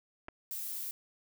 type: clicks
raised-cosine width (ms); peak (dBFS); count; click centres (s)
0.5; -28 / -32; 2; 0.284 / 0.287
type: noise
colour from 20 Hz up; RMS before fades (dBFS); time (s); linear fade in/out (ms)
violet; -39; 0.51-0.91; 0
effects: none